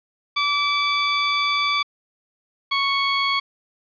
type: tone pair in turn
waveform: 15% pulse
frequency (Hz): 1156 / 1108.1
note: D6 / C#6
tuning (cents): -28 / -1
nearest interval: minor second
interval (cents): 73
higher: first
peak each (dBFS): -12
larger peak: neither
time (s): 0.36-1.83 / 2.71-3.4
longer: first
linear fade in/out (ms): 10
effects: resampled to 11025 Hz + 8-bit